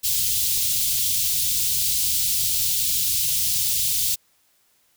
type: band-stop noise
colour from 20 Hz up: white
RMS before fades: -22 dBFS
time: 0.03-4.16 s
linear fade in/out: 20 ms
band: 140 to 3200 Hz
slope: 24 dB/octave
effects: white hiss -63 dBFS RMS until 4.96 s